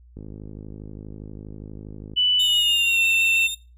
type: click train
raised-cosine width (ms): 3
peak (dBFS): -25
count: 104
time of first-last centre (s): 0.17-2.136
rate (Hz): 52.4
type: tone with pitch glide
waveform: sine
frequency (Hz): 2980 to 2686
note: F#7 to E7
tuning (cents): +12 to +32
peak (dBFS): -17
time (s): 2.16-3.48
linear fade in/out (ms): 20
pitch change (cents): -180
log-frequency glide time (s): 2.42-3.04
type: tone with vibrato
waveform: sawtooth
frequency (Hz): 3650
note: A#7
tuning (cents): -37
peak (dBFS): -24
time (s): 2.39-3.55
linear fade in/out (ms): 10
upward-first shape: triangle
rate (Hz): 6.2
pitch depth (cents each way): 23
effects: noise-tail reverb RT60 0.3 s tail -19 dB re dry + added 60 Hz sine -47 dBFS peak until 3.77 s